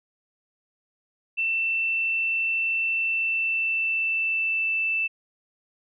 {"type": "tone with pitch glide", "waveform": "sine", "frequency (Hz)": [2677, 2651], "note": ["E7", "E7"], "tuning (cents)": [26, 9], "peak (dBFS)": -22, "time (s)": [1.37, 5.08], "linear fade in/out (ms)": 20, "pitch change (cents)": -17, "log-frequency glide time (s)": [2.96, 4.78], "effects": []}